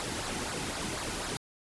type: noise with flanger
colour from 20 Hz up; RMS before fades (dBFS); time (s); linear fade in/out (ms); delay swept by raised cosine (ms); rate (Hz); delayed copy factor
pink; -35; 0-1.37; 0; 0.32 to 1.82; 4; -0.55
effects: resampled to 24000 Hz